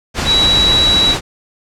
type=tone in noise; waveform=sine; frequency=3903 Hz; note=B7; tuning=21 cents flat; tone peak=-9 dBFS; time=0.25-1.16 s; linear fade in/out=50 ms; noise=pink; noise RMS=-17 dBFS; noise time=0.14-1.21 s; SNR=+5 dB; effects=low-pass 7000 Hz 12 dB/octave